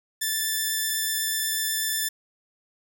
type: tone with vibrato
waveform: 5% pulse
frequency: 1760 Hz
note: A6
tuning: in tune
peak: -14 dBFS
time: 0.21-2.09 s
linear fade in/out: 10 ms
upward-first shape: triangle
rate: 8.1 Hz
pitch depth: 11 cents each way
effects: none